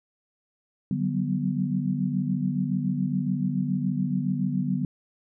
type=chord; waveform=sine; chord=G major seventh; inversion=second; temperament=equal with one note detuned; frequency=146.83 / 185 / 192.08 / 246.9 Hz; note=D3 / F#3 / G3 / B3; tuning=0 / 0 / -35 / 0 cents; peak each=-29 dBFS; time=0.91-4.85 s; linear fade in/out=2 ms; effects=none